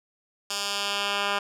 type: tone with band-pass filter sweep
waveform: 10% pulse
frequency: 201.6 Hz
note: G3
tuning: 49 cents sharp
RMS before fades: -28 dBFS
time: 0.5-1.39 s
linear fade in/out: 5 ms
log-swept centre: 5600 to 2000 Hz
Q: 1.1
effects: none